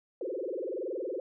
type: tone with frequency modulation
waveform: sine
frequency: 441.2 Hz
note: A4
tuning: 5 cents sharp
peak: -32 dBFS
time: 0.21-1.2 s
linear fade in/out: 2 ms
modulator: 21.3 Hz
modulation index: 4.7
effects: none